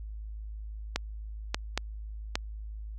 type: clicks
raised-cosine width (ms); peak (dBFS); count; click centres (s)
0.2; -10; 4; 0.96 / 1.545 / 1.776 / 2.355
effects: added 53 Hz sine -37 dBFS peak until 2.98 s + AAC 48 kbps